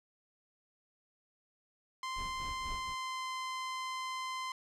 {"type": "tone with pitch glide", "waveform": "sawtooth", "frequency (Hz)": [1042, 1036], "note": ["C6", "C6"], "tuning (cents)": [-7, -17], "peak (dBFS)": -33, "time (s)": [2.03, 4.52], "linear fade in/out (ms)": 2, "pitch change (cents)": -10, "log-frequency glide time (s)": [2.61, 3.27]}
{"type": "noise with tremolo", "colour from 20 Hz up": "brown", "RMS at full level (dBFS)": -43, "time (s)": [2.15, 2.95], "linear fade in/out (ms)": 50, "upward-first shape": "sine", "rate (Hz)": 4, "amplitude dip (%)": 80}
{"effects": ["low-pass 7000 Hz 12 dB/octave"]}